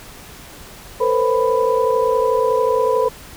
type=tone cluster; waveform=sine; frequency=450.1 / 504 / 535 / 993 Hz; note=A4 / B4 / C5 / B5; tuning=+39 / +35 / +38 / +9 cents; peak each=-18 / -18 / -24 / -20 dBFS; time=1-3.09 s; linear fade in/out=10 ms; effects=pink hiss -39 dBFS RMS until 3.36 s